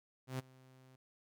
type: tone with ADSR envelope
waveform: sawtooth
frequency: 129.9 Hz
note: C3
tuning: 12 cents flat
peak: -32 dBFS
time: 0.27-0.96 s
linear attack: 120 ms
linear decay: 17 ms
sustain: -24 dB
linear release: 6 ms
effects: none